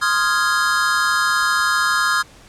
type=chord; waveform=square; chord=F minor seventh; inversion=second; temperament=equal; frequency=1046.5 / 1244.5 / 1396.9 / 1661.2 Hz; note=C6 / Eb6 / F6 / Ab6; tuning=0 / 0 / 0 / 0 cents; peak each=-25 / -22 / -21 / -21 dBFS; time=0.01-2.23 s; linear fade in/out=20 ms; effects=pink hiss -46 dBFS RMS until 2.48 s + low-pass 9000 Hz 12 dB/octave

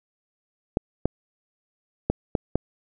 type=clicks; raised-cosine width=2 ms; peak=-7 dBFS; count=5; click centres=0.771 / 1.056 / 2.1 / 2.352 / 2.556 s; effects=none

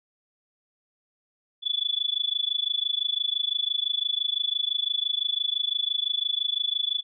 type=tone with amplitude modulation; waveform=sine; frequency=3447 Hz; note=A7; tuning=36 cents flat; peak=-20 dBFS; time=1.62-7.03 s; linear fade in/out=50 ms; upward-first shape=sine; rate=25.9 Hz; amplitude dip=95%; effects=none

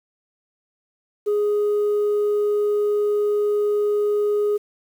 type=tone; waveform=sine; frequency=415.3 Hz; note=G#4; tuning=in tune; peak=-15 dBFS; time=1.26-4.58 s; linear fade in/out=20 ms; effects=tanh soft clip ceiling -16 dBFS + 8-bit

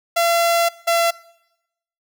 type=tone pair in turn; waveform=sawtooth; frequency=680 / 677.3 Hz; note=F5 / E5; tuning=-46 / +47 cents; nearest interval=unison; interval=7 cents; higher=first; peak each=-11 dBFS; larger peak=neither; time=0.16-0.69 / 0.87-1.11 s; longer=first; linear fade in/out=10 ms; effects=noise-tail reverb RT60 0.9 s tail -22 dB re dry

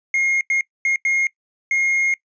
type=tone bursts at uneven times; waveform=triangle; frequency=2142 Hz; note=C7; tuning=40 cents sharp; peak=-14 dBFS; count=5; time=0.14-0.41 / 0.5-0.61 / 0.85-0.96 / 1.05-1.27 / 1.71-2.14 s; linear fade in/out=2 ms; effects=noise-tail reverb RT60 0.1 s tail -22 dB re dry + resampled to 16000 Hz

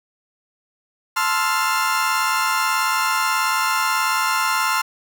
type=chord; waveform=35% pulse; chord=F major seventh; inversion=first; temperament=equal; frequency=880 / 1046.5 / 1318.5 / 1396.9 Hz; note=A5 / C6 / E6 / F6; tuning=0 / 0 / 0 / 0 cents; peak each=-24 / -20 / -24 / -21 dBFS; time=1.16-4.82 s; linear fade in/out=10 ms; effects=none

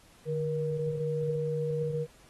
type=tone pair together; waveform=sine; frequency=150.3 / 475.2 Hz; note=D3 / A#4; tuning=+40 / +33 cents; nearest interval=octave + minor sixth; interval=1993 cents; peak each=-32 / -30 dBFS; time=0.25-2.07 s; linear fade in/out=50 ms; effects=pink hiss -59 dBFS RMS until 2.29 s + AAC 32 kbps

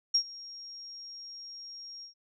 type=tone with ADSR envelope; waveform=sine; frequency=5580 Hz; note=F8; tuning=2 cents flat; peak=-20 dBFS; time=0.14-2.14 s; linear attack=10 ms; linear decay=78 ms; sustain=-22 dB; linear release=110 ms; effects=none

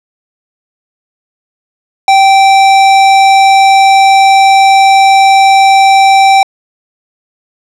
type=tone; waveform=square; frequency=779 Hz; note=G5; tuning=11 cents flat; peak=-3 dBFS; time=2.08-6.43 s; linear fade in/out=2 ms; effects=low-pass 6000 Hz 12 dB/octave

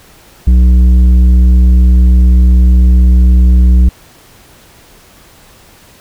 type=tone with tanh clipping; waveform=sine; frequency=61.74 Hz; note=B1; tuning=in tune; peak=-4 dBFS; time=0.47-3.89 s; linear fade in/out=5 ms; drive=8 dB; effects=pink hiss -41 dBFS RMS until 6 s

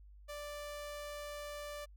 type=tone; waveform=sawtooth; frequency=587.3 Hz; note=D5; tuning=in tune; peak=-39 dBFS; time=0.28-1.86 s; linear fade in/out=20 ms; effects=added 50 Hz sine -54 dBFS peak until 1.96 s

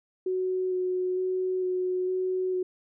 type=tone with vibrato; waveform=sine; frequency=368.9 Hz; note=F#4; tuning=5 cents flat; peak=-25 dBFS; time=0.26-2.63 s; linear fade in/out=5 ms; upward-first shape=square; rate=1.1 Hz; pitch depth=10 cents each way; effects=none

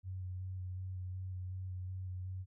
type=tone with vibrato; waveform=sine; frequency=92.5 Hz; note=F#2; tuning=in tune; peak=-39 dBFS; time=0.03-2.46 s; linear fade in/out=50 ms; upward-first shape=square; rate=2.7 Hz; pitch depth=16 cents each way; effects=none

